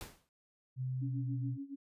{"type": "noise with exponential decay", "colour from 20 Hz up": "pink", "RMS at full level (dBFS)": -43, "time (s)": [0.01, 0.29], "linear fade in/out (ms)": 0, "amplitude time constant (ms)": 59}
{"type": "tone with pitch glide", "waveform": "sine", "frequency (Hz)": [128.7, 125.47], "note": ["C3", "B2"], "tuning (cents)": [-28, 28], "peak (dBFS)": -34, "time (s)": [0.76, 1.58], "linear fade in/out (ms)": 50, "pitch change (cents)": -44, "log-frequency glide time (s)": [1.06, 1.31]}
{"type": "tone with tremolo", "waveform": "sine", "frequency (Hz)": 277.5, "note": "C#4", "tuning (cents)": 2, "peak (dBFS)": -38, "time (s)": [1.01, 1.76], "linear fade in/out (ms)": 20, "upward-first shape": "sine", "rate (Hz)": 7.1, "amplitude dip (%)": 85}
{"effects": ["resampled to 32000 Hz"]}